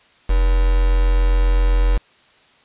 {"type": "tone with quantisation", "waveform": "sine", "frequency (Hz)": 43.79, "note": "F1", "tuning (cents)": 5, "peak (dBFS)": -12, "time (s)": [0.29, 1.98], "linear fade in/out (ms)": 10, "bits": 4, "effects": ["white hiss -53 dBFS RMS until 2.64 s", "resampled to 8000 Hz"]}